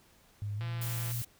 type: tone with pitch glide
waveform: sine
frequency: 103.1 to 117.75 Hz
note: G#2 to A#2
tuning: -12 to +18 cents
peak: -33 dBFS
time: 0.42-1.22 s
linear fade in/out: 0 ms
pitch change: +230 cents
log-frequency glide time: 0.57-0.63 s
type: click train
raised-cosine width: 0.3 ms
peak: -30 dBFS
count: 87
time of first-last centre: 0.61-1.116 s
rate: 170 Hz
type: noise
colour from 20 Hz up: blue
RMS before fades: -40 dBFS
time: 0.81-1.25 s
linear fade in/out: 10 ms
effects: pink hiss -63 dBFS RMS until 1.39 s